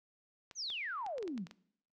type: clicks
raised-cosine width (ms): 0.2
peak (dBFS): -32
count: 9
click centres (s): 0.512 / 0.702 / 1.064 / 1.182 / 1.227 / 1.278 / 1.378 / 1.469 / 1.511
type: exponential sweep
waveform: sine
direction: down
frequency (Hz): 6645 to 155.56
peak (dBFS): -37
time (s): 0.55-1.47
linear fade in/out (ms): 50
effects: noise-tail reverb RT60 0.7 s tail -22 dB re dry